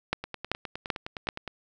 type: two click trains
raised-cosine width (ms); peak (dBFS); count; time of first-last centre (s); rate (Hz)
0.3; -19 / -9; 13 / 4; 0.24-1.477 / 0.13-1.288; 9.7 / 2.59
effects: none